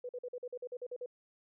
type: tone bursts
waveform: sine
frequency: 493.9 Hz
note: B4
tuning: in tune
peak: -38 dBFS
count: 11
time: 0.04-1.061 s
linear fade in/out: 5 ms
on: 51 ms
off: 46 ms
effects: none